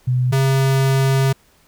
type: tone pair in turn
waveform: sine / square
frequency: 125.8 / 134.64 Hz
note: B2 / C3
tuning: +32 / +50 cents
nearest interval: minor second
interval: 118 cents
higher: second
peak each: -14 dBFS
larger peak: neither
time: 0.07-0.32 / 0.32-1.33 s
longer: second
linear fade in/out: 10 ms
effects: pink hiss -55 dBFS RMS until 1.67 s